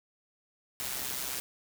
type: noise with amplitude modulation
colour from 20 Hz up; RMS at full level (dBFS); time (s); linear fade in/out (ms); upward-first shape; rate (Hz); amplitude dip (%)
white; -33; 0.8-1.4; 0; sine; 130; 60
effects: none